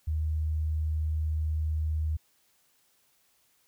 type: tone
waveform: sine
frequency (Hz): 77.78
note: D#2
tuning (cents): 0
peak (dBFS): -26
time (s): 0.07-2.17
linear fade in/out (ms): 10
effects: white hiss -68 dBFS RMS until 3.67 s